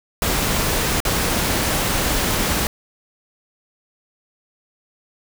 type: noise with dropouts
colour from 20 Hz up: pink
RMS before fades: -20 dBFS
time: 0.22-2.67 s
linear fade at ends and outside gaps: 1 ms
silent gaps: 1.003-1.051 s
effects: none